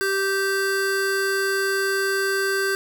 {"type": "tone pair together", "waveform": "square", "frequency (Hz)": [390, 1560], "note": ["G4", "G6"], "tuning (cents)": [-9, -9], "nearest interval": "2 octaves", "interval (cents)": 2400, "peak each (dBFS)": -24, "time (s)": [0.01, 2.75], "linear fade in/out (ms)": 0, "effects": []}